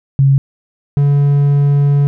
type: tone pair in turn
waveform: sine / triangle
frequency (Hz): 136.9 / 142.61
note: C#3 / C#3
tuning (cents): -21 / +49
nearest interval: minor second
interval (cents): 70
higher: second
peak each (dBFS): -6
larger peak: neither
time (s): 0.19-0.38 / 0.97-2.07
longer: second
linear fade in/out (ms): 0
effects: none